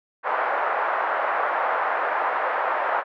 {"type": "band-pass noise", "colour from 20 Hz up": "pink", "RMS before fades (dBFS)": -24, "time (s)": [0.23, 3.04], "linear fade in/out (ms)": 50, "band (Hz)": [620, 1600], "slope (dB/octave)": 24, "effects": []}